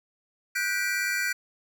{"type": "chord", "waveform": "square", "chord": "G major seventh", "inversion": "third", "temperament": "just", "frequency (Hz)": [1470, 1568, 1960, 2352], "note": ["F#6", "G6", "B6", "D7"], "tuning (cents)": [-12, 0, -14, 2], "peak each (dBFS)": -32, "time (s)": [0.55, 1.33], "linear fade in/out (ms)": 10, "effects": []}